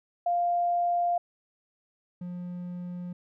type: tone pair in turn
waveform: sine / triangle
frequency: 698.5 / 177.57 Hz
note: F5 / F3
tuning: 0 / +29 cents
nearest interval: 2 octaves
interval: 2371 cents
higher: first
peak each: -23 / -32 dBFS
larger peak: first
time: 0.26-1.18 / 2.21-3.13 s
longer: neither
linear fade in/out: 5 ms
effects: none